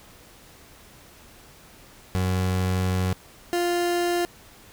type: tone pair in turn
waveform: 30% pulse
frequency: 92.5 / 349.2 Hz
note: F#2 / F4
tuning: 0 / 0 cents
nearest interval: octave + major seventh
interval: 2300 cents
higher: second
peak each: -19 dBFS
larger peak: neither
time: 2.15-3.13 / 3.53-4.25 s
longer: first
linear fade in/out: 0 ms
effects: pink hiss -50 dBFS RMS until 4.72 s